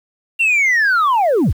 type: linear sweep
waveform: sine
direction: down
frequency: 2770 to 32.7 Hz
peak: -9 dBFS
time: 0.39-1.53 s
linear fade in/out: 20 ms
effects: tanh soft clip ceiling -10 dBFS + 7-bit